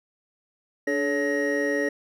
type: tone cluster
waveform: triangle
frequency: 290.9 / 428.6 / 562 / 1880 Hz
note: D4 / A4 / C#5 / A#6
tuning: -16 / -45 / +24 / +14 cents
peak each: -26 dBFS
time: 0.87-1.89 s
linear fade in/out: 5 ms
effects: none